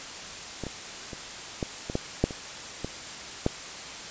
clicks, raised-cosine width 2 ms, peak -19 / -21 / -24 / -14 / -18 / -12 / -7 / -23 / -17 / -9 dBFS, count 10, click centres 0.637 / 0.667 / 1.132 / 1.628 / 1.899 / 1.954 / 2.24 / 2.308 / 2.846 / 3.464 s, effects white hiss -39 dBFS RMS until 4.1 s + resampled to 16000 Hz

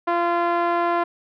5% pulse tone with low-pass filter, 344.3 Hz, F4, 25 cents flat, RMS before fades -21 dBFS, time 0.07-1.04 s, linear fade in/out 10 ms, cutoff 960 Hz, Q 1.4, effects none

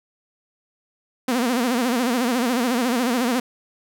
sawtooth tone with vibrato, 244.8 Hz, B3, 15 cents flat, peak -15 dBFS, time 1.28-3.4 s, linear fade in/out 5 ms, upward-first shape sine, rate 14 Hz, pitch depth 120 cents each way, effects none

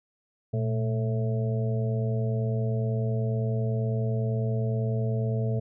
harmonic tone with a mistuned harmonic, 110 Hz, A2, in tune, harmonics 1 / 2 / 4 / 5 / 6, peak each -25 / -34 / -34 / -40 / -38 dBFS, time 0.53-5.6 s, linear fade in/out 10 ms, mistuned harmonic 1, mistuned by +120 cents, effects none

